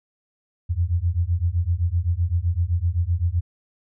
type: beating tone pair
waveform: sine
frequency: 82.9 / 90.7 Hz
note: E2 / F#2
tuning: +10 / -34 cents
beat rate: 7.8 Hz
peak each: -22 dBFS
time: 0.69-3.41 s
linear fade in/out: 20 ms
effects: none